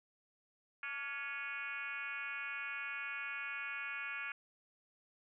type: tone with frequency modulation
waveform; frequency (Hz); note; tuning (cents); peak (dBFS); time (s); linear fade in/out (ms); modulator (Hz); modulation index
sine; 1943; B6; -29; -39; 0.83-4.32; 2; 266; 2.6
effects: none